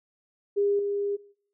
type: tone with level steps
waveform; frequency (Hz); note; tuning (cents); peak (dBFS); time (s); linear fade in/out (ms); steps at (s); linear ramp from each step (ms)
sine; 404.6; G#4; -45; -21 / -25; 0.56-1.17; 20; 0.79; 2
effects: noise-tail reverb RT60 0.6 s tail -21 dB re dry